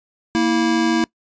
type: tone pair together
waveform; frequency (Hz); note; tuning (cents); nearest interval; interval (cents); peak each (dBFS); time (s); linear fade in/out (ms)
square; 233 / 326.2; A#3 / E4; -1 / -18; tritone; 583; -20 / -18; 0.35-1.04; 0
effects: noise-tail reverb RT60 0.1 s tail -23 dB re dry + resampled to 16000 Hz